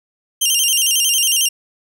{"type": "tone with vibrato", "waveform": "15% pulse", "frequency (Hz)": 2960, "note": "F#7", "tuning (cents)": 0, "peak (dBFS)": -6, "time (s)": [0.41, 1.49], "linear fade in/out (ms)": 10, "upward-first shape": "square", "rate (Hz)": 11, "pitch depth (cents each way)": 94, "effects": []}